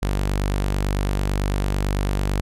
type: tone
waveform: sawtooth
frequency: 49 Hz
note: G1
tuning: in tune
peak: -16 dBFS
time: 0.02-2.41 s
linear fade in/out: 10 ms
effects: resampled to 32000 Hz